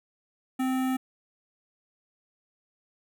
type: tone with notch filter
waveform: square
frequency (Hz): 259.6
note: C4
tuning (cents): -13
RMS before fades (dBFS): -27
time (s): 0.59-0.97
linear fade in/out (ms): 10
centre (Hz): 4800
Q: 0.75
effects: none